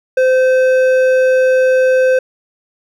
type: tone with hard clipping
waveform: sine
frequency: 516 Hz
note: C5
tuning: 24 cents flat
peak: -10 dBFS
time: 0.17-2.19 s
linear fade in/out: 5 ms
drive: 8 dB
effects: none